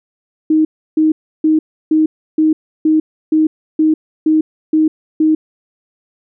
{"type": "tone bursts", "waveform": "sine", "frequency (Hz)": 312.7, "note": "D#4", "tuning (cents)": 9, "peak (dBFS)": -8, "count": 11, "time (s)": [0.5, 5.35], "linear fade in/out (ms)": 5, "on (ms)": 150, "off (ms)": 320, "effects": []}